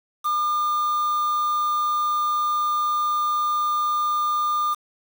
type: tone with quantisation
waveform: triangle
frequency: 1206 Hz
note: D6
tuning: 46 cents sharp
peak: -18 dBFS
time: 0.24-4.75 s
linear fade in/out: 20 ms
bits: 6
effects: none